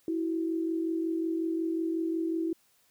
sine tone pair together, 327.1 / 372.6 Hz, E4 / F#4, -13 / +12 cents, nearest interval major second, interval 225 cents, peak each -28 / -36 dBFS, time 0.08-2.53 s, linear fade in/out 2 ms, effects white hiss -67 dBFS RMS until 2.9 s

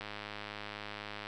click train, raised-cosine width 0.3 ms, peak -25 dBFS, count 132, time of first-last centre 0.01-1.27 s, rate 104 Hz, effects none

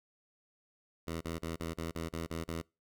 10% pulse tone bursts, 82.41 Hz, E2, in tune, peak -28 dBFS, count 9, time 1.07-2.618 s, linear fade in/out 10 ms, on 140 ms, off 36 ms, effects noise-tail reverb RT60 0.3 s tail -26 dB re dry

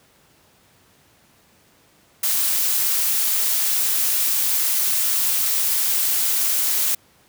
blue noise, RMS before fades -20 dBFS, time 2.23-6.95 s, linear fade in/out 5 ms, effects pink hiss -56 dBFS RMS until 7.28 s + high-pass 80 Hz 12 dB/octave

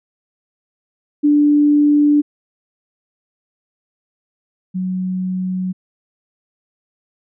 sine tone pair in turn, 293.7 / 185.02 Hz, D4 / F#3, 0 / 0 cents, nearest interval minor sixth, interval 800 cents, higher first, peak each -9 / -18 dBFS, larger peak first, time 1.23-2.22 / 4.74-5.73 s, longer neither, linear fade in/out 20 ms, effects none

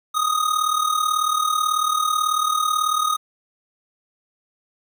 square tone with amplitude modulation, 1244.5 Hz, D#6, in tune, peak -16 dBFS, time 0.14-3.17 s, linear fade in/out 20 ms, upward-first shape sine, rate 38.2 Hz, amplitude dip 70%, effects 9-bit

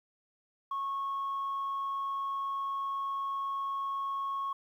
sine tone, 1098 Hz, C#6, 17 cents flat, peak -30 dBFS, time 0.71-4.53 s, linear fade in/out 5 ms, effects tanh soft clip ceiling -29 dBFS + 11-bit

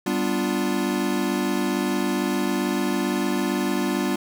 square chord, G dominant seventh, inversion none, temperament equal, 196 / 246.9 / 293.7 / 349.2 Hz, G3 / B3 / D4 / F4, 0 / 0 / 0 / 0 cents, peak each -28 dBFS, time 0.06-4.16 s, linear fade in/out 5 ms, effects none

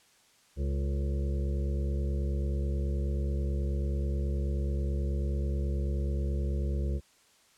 harmonic tone with a mistuned harmonic, 69.3 Hz, C#2, in tune, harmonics 1 / 2 / 3 / 5 / 6 / 7 / 8, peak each -28 / -37 / -40 / -42 / -46 / -47 / -48 dBFS, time 0.56-7.01 s, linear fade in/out 50 ms, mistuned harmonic 6, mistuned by +64 cents, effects white hiss -63 dBFS RMS until 7.57 s + low-pass 9000 Hz 12 dB/octave

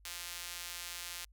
sawtooth tone with high-pass filter, 174.61 Hz, F3, in tune, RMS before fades -44 dBFS, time 0.05-1.25 s, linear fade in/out 2 ms, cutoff 2700 Hz, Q 0.54, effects added 50 Hz sine -59 dBFS peak until 1.32 s

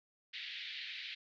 white band-pass noise, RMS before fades -45 dBFS, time 0.33-1.15 s, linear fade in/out 10 ms, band 1800 to 4100 Hz, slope 48 dB/octave, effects none

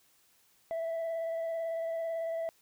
sine tone with vibrato, 659.3 Hz, E5, in tune, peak -29 dBFS, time 0.71-2.49 s, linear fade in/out 0 ms, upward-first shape square, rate 18 Hz, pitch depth 13 cents each way, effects tanh soft clip ceiling -31 dBFS + white hiss -67 dBFS RMS until 2.61 s

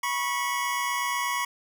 25% pulse tone pair together, 975.7 / 1104 Hz, B5 / C#6, -21 / -7 cents, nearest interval major second, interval 214 cents, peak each -25 dBFS, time 0.03-1.45 s, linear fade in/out 5 ms, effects none

